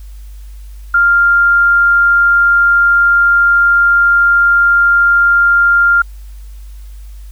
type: tone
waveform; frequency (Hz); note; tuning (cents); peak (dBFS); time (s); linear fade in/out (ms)
sine; 1396.9; F6; 0; -6; 0.94-6.02; 5
effects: added 50 Hz sine -28 dBFS peak until 7.31 s + white hiss -49 dBFS RMS until 7.31 s